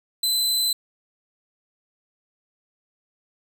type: tone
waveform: sawtooth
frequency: 4034 Hz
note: B7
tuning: 36 cents sharp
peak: -17 dBFS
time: 0.23-0.73 s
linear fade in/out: 5 ms
effects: none